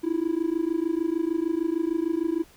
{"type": "tone with amplitude modulation", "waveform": "triangle", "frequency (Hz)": 329.6, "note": "E4", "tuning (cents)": 0, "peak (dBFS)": -16, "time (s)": [0.03, 2.44], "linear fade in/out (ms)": 20, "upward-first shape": "sine", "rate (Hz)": 26.6, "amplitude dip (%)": 95, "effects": ["tanh soft clip ceiling -16 dBFS", "pink hiss -55 dBFS RMS until 2.56 s"]}